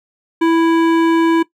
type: tone with hard clipping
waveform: triangle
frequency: 330 Hz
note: E4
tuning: 2 cents sharp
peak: -12 dBFS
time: 0.41-1.43 s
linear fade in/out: 10 ms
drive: 18 dB
effects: noise-tail reverb RT60 0.1 s tail -18 dB re dry